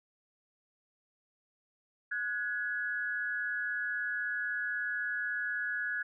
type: tone pair together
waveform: sine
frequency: 1464.8 / 1681 Hz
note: F#6 / G#6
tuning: -18 / +20 cents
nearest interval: major second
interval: 238 cents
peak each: -35 / -34 dBFS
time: 2.11-6.03 s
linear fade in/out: 10 ms
effects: none